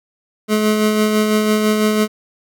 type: tone with tremolo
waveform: 25% pulse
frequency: 213.8 Hz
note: A3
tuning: 49 cents flat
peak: -8 dBFS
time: 0.48-2.08 s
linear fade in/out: 50 ms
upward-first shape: sine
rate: 6 Hz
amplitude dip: 35%
effects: none